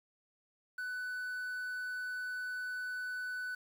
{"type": "tone with quantisation", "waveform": "triangle", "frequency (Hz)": 1495, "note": "F#6", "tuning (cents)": 17, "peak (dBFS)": -35, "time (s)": [0.78, 3.55], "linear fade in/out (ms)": 5, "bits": 10, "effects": []}